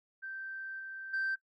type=tone with level steps; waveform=sine; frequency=1561 Hz; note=G6; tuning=8 cents flat; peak=-39 / -41 / -29 dBFS; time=0.22-1.36 s; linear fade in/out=20 ms; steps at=0.79 / 1.13 s; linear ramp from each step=10 ms; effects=noise-tail reverb RT60 0.1 s tail -18 dB re dry + tanh soft clip ceiling -28 dBFS